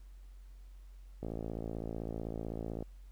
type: click train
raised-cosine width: 2 ms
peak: -26 dBFS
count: 90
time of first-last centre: 1.23-2.825 s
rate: 55.8 Hz
effects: added 46 Hz sine -49 dBFS peak until 3.11 s + pink hiss -71 dBFS RMS until 3.11 s